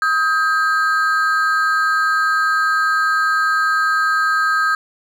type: ring-modulated tone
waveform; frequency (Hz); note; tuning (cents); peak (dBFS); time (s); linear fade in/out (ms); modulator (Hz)
triangle; 1430; F6; +41; -9; 0.02-4.75; 2; 165
effects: none